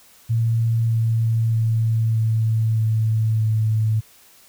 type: tone with pitch steps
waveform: sine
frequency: 114.4 / 113.41 / 112.43 / 111.46 / 110.5 / 109.55 Hz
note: A#2 / A#2 / A2 / A2 / A2 / A2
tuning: -32 / -47 / +38 / +23 / +8 / -7 cents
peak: -16 dBFS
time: 0.29-4.01 s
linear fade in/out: 20 ms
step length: 620 ms
effects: white hiss -51 dBFS RMS until 4.48 s